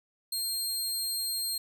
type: tone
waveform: 20% pulse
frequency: 4202 Hz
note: C8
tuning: 7 cents sharp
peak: -24 dBFS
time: 0.32-1.58 s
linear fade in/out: 5 ms
effects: none